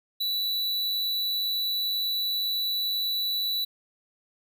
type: tone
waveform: square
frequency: 3951 Hz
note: B7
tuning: in tune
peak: -26 dBFS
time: 0.2-3.65 s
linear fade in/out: 10 ms
effects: none